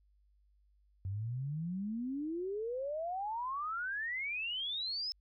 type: exponential sweep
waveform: sine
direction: up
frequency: 92.6 to 5274 Hz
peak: -35 dBFS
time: 1.05-5.12 s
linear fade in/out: 0 ms
effects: added 50 Hz sine -66 dBFS peak until 5.2 s